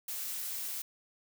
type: noise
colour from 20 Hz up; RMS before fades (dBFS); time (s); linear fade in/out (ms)
blue; -38; 0.08-0.82; 5
effects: none